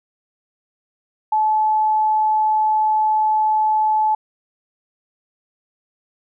sine tone, 863 Hz, A5, 34 cents flat, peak -14 dBFS, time 1.32-4.15 s, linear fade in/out 5 ms, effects none

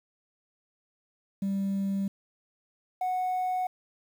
sine tone pair in turn, 196 / 736.8 Hz, G3 / F#5, 0 / -7 cents, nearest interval octave + major seventh, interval 2293 cents, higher second, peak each -24 dBFS, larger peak neither, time 1.42-2.08 / 3.01-3.67 s, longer neither, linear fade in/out 5 ms, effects tanh soft clip ceiling -25 dBFS + 9-bit

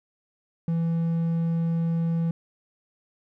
triangle tone, 166.2 Hz, E3, 15 cents sharp, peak -20 dBFS, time 0.68-2.31 s, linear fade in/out 2 ms, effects none

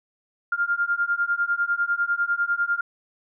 sine beating tone pair, 1396.9 / 1406.9 Hz, F6 / F6, 0 / +12 cents, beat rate 10 Hz, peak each -24 dBFS, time 0.52-2.81 s, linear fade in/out 5 ms, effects none

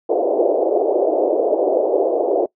white band-pass noise, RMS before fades -17 dBFS, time 0.09-2.46 s, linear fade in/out 5 ms, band 340 to 660 Hz, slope 48 dB/octave, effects noise-tail reverb RT60 0.1 s tail -21 dB re dry

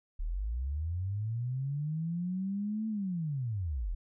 sine linear two-way sweep, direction up then down, 34.65 to 222 to 34.65 Hz, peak -31 dBFS, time 0.19-3.95 s, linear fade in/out 10 ms, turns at 2.88 s, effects none

